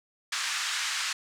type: band-pass noise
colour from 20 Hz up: pink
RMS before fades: -31 dBFS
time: 0.32-1.13 s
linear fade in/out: 5 ms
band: 1300 to 7900 Hz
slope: 24 dB/octave
effects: none